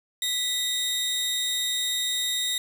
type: tone pair together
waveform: sawtooth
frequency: 1975.5 / 3729 Hz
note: B6 / A#7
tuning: 0 / 0 cents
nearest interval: major seventh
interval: 1100 cents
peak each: -32 / -22 dBFS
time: 0.22-2.58 s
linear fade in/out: 2 ms
effects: 8-bit